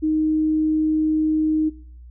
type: tone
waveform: sine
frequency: 311.1 Hz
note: D#4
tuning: in tune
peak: -17 dBFS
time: 0.02-1.7 s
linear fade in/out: 20 ms
effects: noise-tail reverb RT60 0.6 s tail -23 dB re dry + added 60 Hz sine -39 dBFS peak until 2.1 s